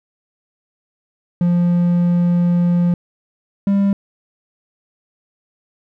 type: tone pair in turn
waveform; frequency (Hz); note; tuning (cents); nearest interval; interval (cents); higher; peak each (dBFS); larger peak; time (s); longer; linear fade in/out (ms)
triangle; 174.61 / 198.72; F3 / G3; 0 / +24; major second; 224; second; -10; neither; 1.41-2.94 / 3.67-3.93; first; 2
effects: none